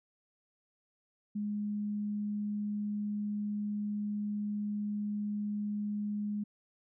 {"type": "tone", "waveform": "sine", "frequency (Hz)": 207.7, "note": "G#3", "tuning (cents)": 0, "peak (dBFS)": -32, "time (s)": [1.35, 6.44], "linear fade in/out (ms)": 10, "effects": []}